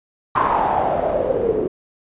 white noise with low-pass filter sweep, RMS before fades -19 dBFS, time 0.35-1.68 s, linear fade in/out 10 ms, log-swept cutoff 1100 to 390 Hz, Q 6.1, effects resampled to 8000 Hz

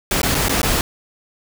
pink noise with dropouts, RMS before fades -18 dBFS, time 0.11-0.81 s, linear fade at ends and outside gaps 1 ms, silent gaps 0.217-0.231 / 0.346-0.351 / 0.484-0.494 / 0.617-0.63 s, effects none

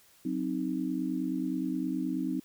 sine chord, C diminished, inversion second, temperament equal, 185 / 261.6 / 311.1 Hz, Gb3 / C4 / Eb4, 0 / 0 / 0 cents, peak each -36 / -32 / -33 dBFS, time 0.25-2.4 s, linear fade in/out 5 ms, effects white hiss -61 dBFS RMS until 2.44 s

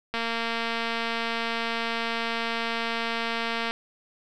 click train, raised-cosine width 0.3 ms, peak -13 dBFS, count 822, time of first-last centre 0.14-3.71 s, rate 230 Hz, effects none

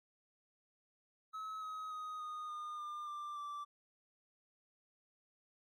triangle tone with pitch steps, 1287 / 1269.3 / 1251.8 / 1234.6 / 1217.6 / 1200.8 / 1184.3 / 1168 Hz, E6 / D#6 / D#6 / D#6 / D#6 / D6 / D6 / D6, -42 / +34 / +10 / -14 / -38 / +38 / +14 / -10 cents, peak -40 dBFS, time 1.33-3.65 s, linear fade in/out 20 ms, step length 290 ms, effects AAC 64 kbps

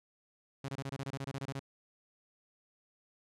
sawtooth tone bursts, 136.7 Hz, C#3, 24 cents flat, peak -33 dBFS, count 14, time 0.64-1.595 s, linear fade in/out 5 ms, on 45 ms, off 25 ms, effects low-pass 9000 Hz 12 dB/octave

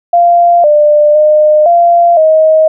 sine tone with pitch steps, 693 / 596 / 608 / 689 / 630 Hz, F5 / D5 / D#5 / F5 / D#5, -14 / +25 / -40 / -24 / +21 cents, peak -3 dBFS, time 0.13-2.68 s, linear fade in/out 5 ms, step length 510 ms, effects none

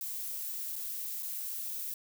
violet noise with dropouts, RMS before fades -38 dBFS, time 0.01-1.94 s, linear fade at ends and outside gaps 1 ms, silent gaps 0.757-0.762 / 1.225-1.229 s, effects none

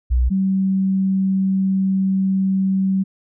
sine tone pair in turn, 61.74 / 191.54 Hz, B1 / G3, 0 / -40 cents, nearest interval octave + minor sixth, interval 1960 cents, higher second, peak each -13 / -15 dBFS, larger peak first, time 0.1-0.3 / 0.3-3.04 s, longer second, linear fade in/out 20 ms, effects none

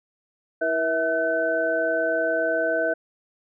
sine tone cluster, 326.9 / 479.6 / 650 / 1517 Hz, E4 / A#4 / E5 / F#6, -14 / +49 / -24 / +43 cents, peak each -31 / -28 / -23 / -26 dBFS, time 0.61-2.94 s, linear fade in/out 10 ms, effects none

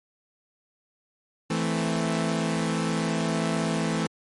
sawtooth chord, A minor, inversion second, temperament equal, 164.81 / 220 / 261.6 Hz, E3 / A3 / C4, 0 / 0 / 0 cents, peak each -23 / -24 / -28 dBFS, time 1.5-4.07 s, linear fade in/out 5 ms, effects MP3 48 kbps

